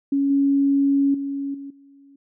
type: tone with level steps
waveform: sine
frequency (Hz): 278.2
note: C#4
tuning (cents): +6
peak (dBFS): -17 / -15 / -24 / -32 / -47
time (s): 0.12-2.16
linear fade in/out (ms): 5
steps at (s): 0.3 / 1.14 / 1.54 / 1.7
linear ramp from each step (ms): 5
effects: none